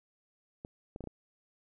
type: clicks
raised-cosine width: 2 ms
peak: -28 dBFS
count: 5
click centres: 0.649 / 0.961 / 1.007 / 1.04 / 1.073 s
effects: none